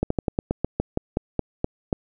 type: slowing click train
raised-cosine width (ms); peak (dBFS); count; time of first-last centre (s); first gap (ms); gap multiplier
2; -8; 13; 0.03-1.928; 74; 1.13
effects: none